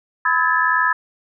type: tone cluster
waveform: sine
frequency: 1006 / 1287 / 1659 / 1740 Hz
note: B5 / E6 / G#6 / A6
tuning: +32 / -42 / -2 / -20 cents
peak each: -20 dBFS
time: 0.25-0.93 s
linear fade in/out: 5 ms
effects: none